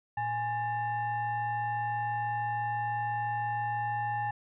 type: tone with frequency modulation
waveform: sine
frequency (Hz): 830.6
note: G#5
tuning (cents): 0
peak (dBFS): -29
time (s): 0.17-4.31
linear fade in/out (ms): 5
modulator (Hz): 946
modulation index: 0.68
effects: none